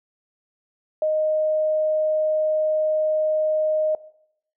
sine tone, 620 Hz, D#5, 6 cents flat, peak -18 dBFS, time 1.02-3.95 s, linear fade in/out 2 ms, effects noise-tail reverb RT60 0.7 s tail -19 dB re dry

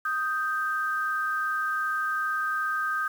sine tone pair together, 1245.4 / 1568 Hz, D#6 / G6, +1 / 0 cents, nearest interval major third, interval 399 cents, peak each -28 dBFS, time 0.05-3.08 s, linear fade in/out 5 ms, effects 8-bit

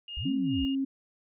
sine tone with tremolo, 2839 Hz, F7, 28 cents sharp, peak -35 dBFS, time 0.08-0.75 s, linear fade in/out 2 ms, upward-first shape sine, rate 2.3 Hz, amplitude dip 95%
sine linear two-way sweep, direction up then down, 48.61 to 240 to 48.61 Hz, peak -32 dBFS, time 0.17-0.65 s, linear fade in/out 0 ms, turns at 0.33 s
sine tone, 270.1 Hz, C#4, 45 cents flat, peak -26 dBFS, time 0.25-0.85 s, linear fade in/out 10 ms
effects none

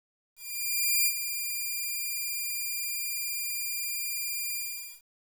5% pulse tone with ADSR envelope, 2397 Hz, D7, 35 cents sharp, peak -12 dBFS, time 0.36-5.02 s, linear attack 700 ms, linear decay 62 ms, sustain -9 dB, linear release 470 ms, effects 9-bit

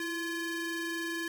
45% pulse ring-modulated tone, 688 Hz, F5, 26 cents flat, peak -30 dBFS, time 0-1.28 s, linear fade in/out 2 ms, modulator 1020 Hz, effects none

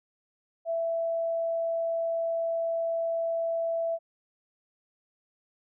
sine tone, 664 Hz, E5, 12 cents sharp, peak -26 dBFS, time 0.65-3.99 s, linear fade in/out 50 ms, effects none

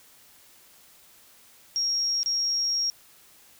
sine tone with dropouts, 5588 Hz, F8, in tune, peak -23 dBFS, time 1.76-2.9 s, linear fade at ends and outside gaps 0 ms, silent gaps 2.231-2.26 s, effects white hiss -55 dBFS RMS until 3.59 s

